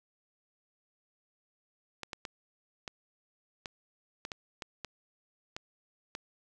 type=clicks; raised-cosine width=0.2 ms; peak=-21 dBFS; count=11; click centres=2.033 / 2.132 / 2.252 / 2.878 / 3.658 / 4.251 / 4.318 / 4.622 / 4.847 / 5.565 / 6.151 s; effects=none